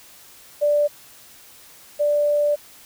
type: tone pair in turn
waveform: sine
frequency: 587.3 / 587.3 Hz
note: D5 / D5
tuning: 0 / 0 cents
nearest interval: unison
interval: 0 cents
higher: neither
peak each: -15 / -16 dBFS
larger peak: first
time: 0.61-0.88 / 1.99-2.56 s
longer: second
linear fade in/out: 20 ms
effects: white hiss -47 dBFS RMS until 2.85 s